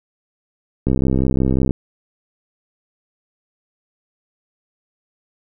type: click train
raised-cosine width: 3 ms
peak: -5 dBFS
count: 56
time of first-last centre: 0.87-1.708 s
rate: 65.6 Hz
effects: none